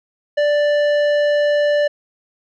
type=tone with tanh clipping; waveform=triangle; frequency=587.3 Hz; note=D5; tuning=in tune; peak=-15 dBFS; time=0.37-1.88 s; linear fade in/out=10 ms; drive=16 dB; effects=none